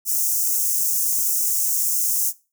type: high-pass noise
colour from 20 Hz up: white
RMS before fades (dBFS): -21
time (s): 0.05-2.33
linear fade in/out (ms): 50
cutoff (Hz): 5900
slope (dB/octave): 48
effects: noise-tail reverb RT60 0.3 s tail -20 dB re dry